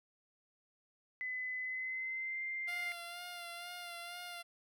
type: tone with pitch glide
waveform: sine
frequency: 2015 to 2095 Hz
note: B6 to C7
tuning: +34 to +2 cents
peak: -37 dBFS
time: 1.21-2.92 s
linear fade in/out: 0 ms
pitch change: +68 cents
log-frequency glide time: 1.6-2.43 s
type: tone with vibrato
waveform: 10% pulse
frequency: 698.5 Hz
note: F5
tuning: in tune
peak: -36 dBFS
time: 2.67-4.43 s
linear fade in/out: 20 ms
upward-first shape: sine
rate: 2.1 Hz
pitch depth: 28 cents each way
effects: none